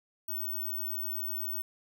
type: tone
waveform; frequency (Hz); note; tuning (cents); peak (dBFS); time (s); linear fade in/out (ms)
sine; 15804; B9; 0; -32; 0.28-1.62; 5
effects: none